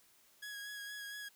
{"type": "tone with vibrato", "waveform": "sawtooth", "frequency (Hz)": 1661.2, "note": "G#6", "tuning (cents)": 0, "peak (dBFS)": -40, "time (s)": [0.42, 1.29], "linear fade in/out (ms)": 10, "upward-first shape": "sine", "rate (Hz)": 4.3, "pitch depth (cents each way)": 21, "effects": ["white hiss -67 dBFS RMS until 1.35 s"]}